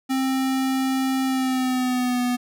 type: tone with pitch glide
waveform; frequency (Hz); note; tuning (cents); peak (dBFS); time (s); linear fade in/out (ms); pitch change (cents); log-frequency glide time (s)
square; 264.1 to 246.4; C4 to B3; +16 to -4; -21; 0.09-2.37; 20; -120; 1.25-2.21
effects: none